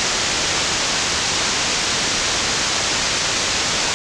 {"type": "low-pass noise", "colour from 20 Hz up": "white", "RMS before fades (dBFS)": -20, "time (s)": [0, 3.94], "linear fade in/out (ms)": 0, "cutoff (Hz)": 7100, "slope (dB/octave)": 48, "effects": []}